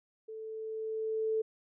sine tone with level ramp, 440 Hz, A4, in tune, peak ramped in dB -41 to -27 dBFS, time 0.28-1.42 s, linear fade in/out 10 ms, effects none

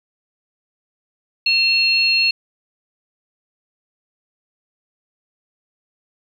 sine tone pair together, 2700 / 4276 Hz, E7 / C8, +41 / +37 cents, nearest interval minor sixth, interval 796 cents, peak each -16 dBFS, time 1.46-2.31 s, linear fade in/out 5 ms, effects 8-bit

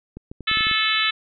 clicks, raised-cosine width 3 ms, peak -22 dBFS, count 8, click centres 0.17 / 0.315 / 0.407 / 0.514 / 0.572 / 0.608 / 0.669 / 0.713 s
harmonic tone, 435.8 Hz, A4, 17 cents flat, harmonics 3 / 4 / 5 / 6 / 7 / 8 / 9, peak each -26 / -26 / -26 / -26 / -26 / -26 / -26 dBFS, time 0.47-1.11 s, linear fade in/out 10 ms
effects none

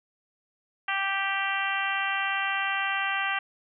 harmonic tone, 391.5 Hz, G4, 2 cents flat, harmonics 2 / 3 / 4 / 5 / 6 / 7 / 8, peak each -33 / -33 / -31 / -32 / -36 / -33 / -38 dBFS, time 0.88-3.39 s, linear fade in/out 5 ms, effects none

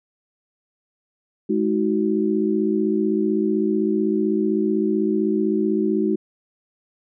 sine tone cluster, 210.5 / 317.7 / 373.5 Hz, G#3 / D#4 / F#4, +24 / +36 / +16 cents, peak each -22 dBFS, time 1.49-6.16 s, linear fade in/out 10 ms, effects none

